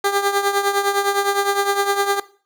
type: tone with tremolo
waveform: 15% pulse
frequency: 400 Hz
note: G4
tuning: 35 cents sharp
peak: -8 dBFS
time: 0.04-2.2 s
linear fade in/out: 5 ms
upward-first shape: triangle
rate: 9.8 Hz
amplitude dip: 75%
effects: noise-tail reverb RT60 0.4 s tail -17 dB re dry